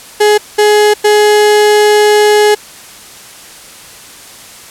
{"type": "tone bursts at uneven times", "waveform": "35% pulse", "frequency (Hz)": 419.7, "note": "G#4", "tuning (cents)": 18, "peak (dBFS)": -3, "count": 3, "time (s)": [[0.2, 0.38], [0.58, 0.94], [1.04, 2.55]], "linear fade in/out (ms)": 10, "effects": ["white hiss -33 dBFS RMS until 4.7 s", "low-pass 11000 Hz 12 dB/octave"]}